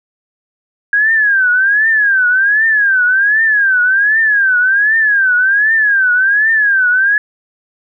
sine tone with vibrato, 1622 Hz, G#6, 41 cents flat, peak -8 dBFS, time 0.93-7.18 s, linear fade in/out 2 ms, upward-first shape triangle, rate 1.3 Hz, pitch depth 200 cents each way, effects none

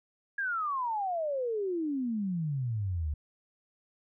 sine exponential sweep, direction down, 1661 to 71 Hz, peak -29 dBFS, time 0.38-3.14 s, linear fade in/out 5 ms, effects none

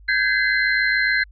sine tone cluster, 1558 / 1665 / 2047 / 4130 Hz, G6 / G#6 / C7 / C8, -11 / +4 / -38 / -23 cents, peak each -22 / -21 / -21 / -28 dBFS, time 0.08-1.24 s, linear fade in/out 10 ms, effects added 50 Hz sine -43 dBFS peak until 1.31 s

